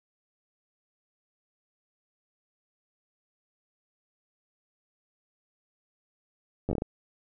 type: slowing click train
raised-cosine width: 2 ms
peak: -16 dBFS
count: 7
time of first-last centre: 6.69-6.821 s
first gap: 10 ms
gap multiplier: 1.31
effects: none